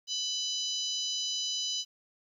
harmonic tone with a mistuned harmonic, 995 Hz, B5, 13 cents sharp, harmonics 3 / 4 / 5 / 6 / 7, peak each -35 / -36 / -37 / -38 / -44 dBFS, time 0.07-1.85 s, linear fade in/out 50 ms, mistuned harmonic 6, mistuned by +24 cents, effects 11-bit

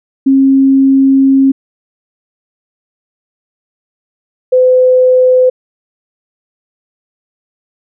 sine tone pair in turn, 270 / 508.5 Hz, C#4 / C5, -45 / -50 cents, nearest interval major seventh, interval 1095 cents, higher second, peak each -4 dBFS, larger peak neither, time 0.26-1.52 / 4.52-5.5 s, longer first, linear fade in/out 10 ms, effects none

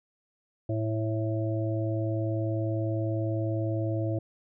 harmonic tone, 110 Hz, A2, in tune, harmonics 1 / 3 / 5 / 6, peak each -28 / -32 / -36 / -37 dBFS, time 0.69-4.19 s, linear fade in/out 5 ms, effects none

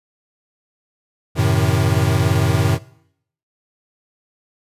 square chord, F# diminished seventh, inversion none, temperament equal with one note detuned, 92.5 / 110 / 130.81 / 156.74 Hz, F#2 / A2 / C3 / Eb3, 0 / 0 / 0 / +13 cents, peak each -20 / -19 / -21 / -22 dBFS, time 1.35-2.79 s, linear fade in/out 50 ms, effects noise-tail reverb RT60 0.7 s tail -20 dB re dry + resampled to 32000 Hz

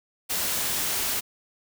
white noise, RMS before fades -27 dBFS, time 0.29-1.21 s, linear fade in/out 20 ms, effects none

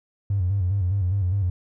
triangle tone with vibrato, 94.6 Hz, F#2, 39 cents sharp, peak -16 dBFS, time 0.3-1.5 s, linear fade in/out 5 ms, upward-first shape square, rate 4.9 Hz, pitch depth 93 cents each way, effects tanh soft clip ceiling -17 dBFS

